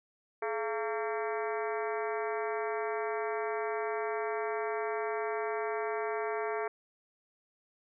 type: harmonic tone with a mistuned harmonic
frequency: 227.5 Hz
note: A#3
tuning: 42 cents flat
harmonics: 2 / 3 / 4 / 5 / 6 / 7 / 8 / 9 / 10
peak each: -34 / -38 / -40 / -42 / -44 / -45 / -46 / -47 / -48 dBFS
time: 0.42-6.68 s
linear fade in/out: 5 ms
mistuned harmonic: 2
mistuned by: -110 cents
effects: none